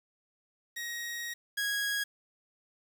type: tone pair in turn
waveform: sawtooth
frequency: 1887 / 1651.8 Hz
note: A#6 / G#6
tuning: +21 / -10 cents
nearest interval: major second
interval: 231 cents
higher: first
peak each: -32 / -26 dBFS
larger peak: second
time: 0.76-1.34 / 1.57-2.04 s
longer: first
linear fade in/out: 10 ms
effects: 9-bit